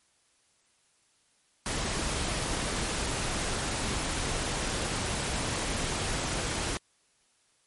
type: noise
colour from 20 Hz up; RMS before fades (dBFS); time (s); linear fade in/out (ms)
pink; -31; 1.66-6.77; 0
effects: white hiss -68 dBFS RMS until 7.66 s + MP3 48 kbps